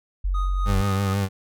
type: tone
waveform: sine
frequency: 46.25 Hz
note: F#1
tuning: in tune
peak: -20 dBFS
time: 0.24-0.82 s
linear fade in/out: 10 ms
type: tone with tremolo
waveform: triangle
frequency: 1244.5 Hz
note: D#6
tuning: in tune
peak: -27 dBFS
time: 0.34-1.14 s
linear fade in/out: 10 ms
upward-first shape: sine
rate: 4 Hz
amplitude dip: 60%
type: tone with vibrato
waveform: 30% pulse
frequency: 98 Hz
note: G2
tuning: in tune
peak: -18 dBFS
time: 0.65-1.29 s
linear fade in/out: 50 ms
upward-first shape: triangle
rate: 6.1 Hz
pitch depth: 54 cents each way
effects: none